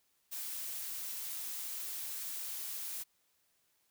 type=noise; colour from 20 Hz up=blue; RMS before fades=-41 dBFS; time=0.31-3.04 s; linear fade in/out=20 ms; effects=white hiss -75 dBFS RMS until 3.9 s